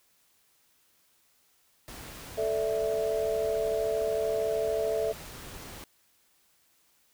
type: noise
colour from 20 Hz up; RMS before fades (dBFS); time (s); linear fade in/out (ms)
pink; -44; 1.88-5.84; 0
type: chord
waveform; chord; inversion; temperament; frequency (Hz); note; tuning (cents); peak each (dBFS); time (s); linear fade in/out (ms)
sine; A suspended fourth; none; just; 440 / 586.7 / 660; A4 / D5 / E5; 0 / -2 / +2; -29 / -33 / -30; 2.37-5.13; 20
effects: white hiss -67 dBFS RMS until 7.13 s